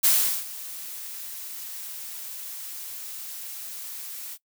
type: noise with ADSR envelope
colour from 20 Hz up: blue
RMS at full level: -18 dBFS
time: 0.03-4.38 s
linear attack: 16 ms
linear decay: 390 ms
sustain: -19 dB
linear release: 49 ms
effects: noise-tail reverb RT60 0.1 s tail -20 dB re dry